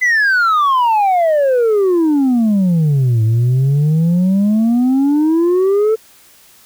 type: exponential two-way sweep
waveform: sine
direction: down then up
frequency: 2045 to 108.9 to 448.1 Hz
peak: -7 dBFS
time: 0.01-5.96 s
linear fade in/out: 20 ms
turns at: 3.23 s
effects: tanh soft clip ceiling -9 dBFS + white hiss -46 dBFS RMS until 6.65 s